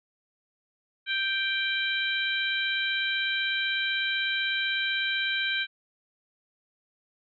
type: harmonic tone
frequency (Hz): 784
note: G5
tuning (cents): 0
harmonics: 2 / 3 / 4 / 5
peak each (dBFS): -29 / -31 / -32 / -33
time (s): 1.06-5.67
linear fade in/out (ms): 50
effects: none